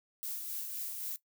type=noise with tremolo; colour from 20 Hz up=violet; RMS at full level=-38 dBFS; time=0.23-1.16 s; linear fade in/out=0 ms; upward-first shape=sine; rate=3.8 Hz; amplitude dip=35%; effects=noise-tail reverb RT60 0.1 s tail -17 dB re dry